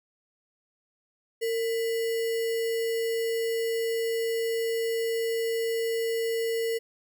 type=tone with sample-and-hold; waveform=sine; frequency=456.4 Hz; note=A#4; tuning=37 cents flat; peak=-25 dBFS; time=1.41-6.79 s; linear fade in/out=20 ms; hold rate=2450 Hz; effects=none